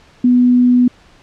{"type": "tone", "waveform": "sine", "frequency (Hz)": 247, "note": "B3", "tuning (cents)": 0, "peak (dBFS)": -7, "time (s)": [0.24, 0.88], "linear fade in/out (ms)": 5, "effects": ["pink hiss -47 dBFS RMS until 1.22 s", "low-pass 5000 Hz 12 dB/octave"]}